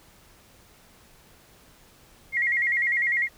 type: tone with vibrato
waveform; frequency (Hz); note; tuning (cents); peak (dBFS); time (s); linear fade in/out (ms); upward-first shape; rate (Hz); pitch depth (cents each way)
sine; 2023; B6; +41; -21; 2.32-3.29; 50; square; 10; 93
effects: pink hiss -55 dBFS RMS until 3.37 s